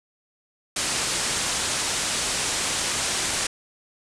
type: low-pass noise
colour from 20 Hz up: white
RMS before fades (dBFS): -26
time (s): 0.76-3.47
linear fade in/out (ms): 5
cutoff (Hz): 9400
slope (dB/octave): 48
effects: none